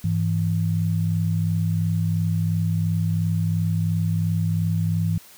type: tone pair together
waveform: sine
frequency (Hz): 101.92 / 164.81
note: G#2 / E3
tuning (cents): -32 / 0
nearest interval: minor sixth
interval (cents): 832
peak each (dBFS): -22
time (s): 0.04-5.18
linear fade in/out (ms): 5
effects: white hiss -48 dBFS RMS until 5.37 s